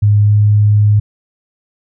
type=tone with pitch glide; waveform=sine; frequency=103.83 to 104.55 Hz; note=G#2 to G#2; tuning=0 to +12 cents; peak=-6 dBFS; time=0.02-1 s; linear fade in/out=10 ms; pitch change=+12 cents; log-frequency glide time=0.25-0.32 s; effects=none